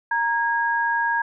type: tone pair together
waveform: sine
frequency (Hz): 932.3 / 1640.7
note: A#5 / G#6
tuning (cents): 0 / -22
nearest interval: minor seventh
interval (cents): 978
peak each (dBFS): -22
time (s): 0.11-1.22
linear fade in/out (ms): 5
effects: none